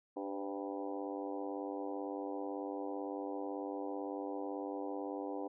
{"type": "harmonic tone with a mistuned harmonic", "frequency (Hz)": 98, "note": "G2", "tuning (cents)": 0, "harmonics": [3, 4, 5, 6, 7, 8, 9, 10], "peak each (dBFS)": [-42, -45, -44, -51, -50, -47, -53, -53], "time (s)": [0.16, 5.48], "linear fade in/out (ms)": 10, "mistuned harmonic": 5, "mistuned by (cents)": 45, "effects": []}